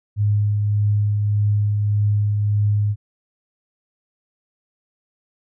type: tone with tremolo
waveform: sine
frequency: 103.83 Hz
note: G#2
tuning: in tune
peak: -14 dBFS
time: 0.16-2.96 s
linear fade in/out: 50 ms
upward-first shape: triangle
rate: 1.7 Hz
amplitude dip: 30%
effects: none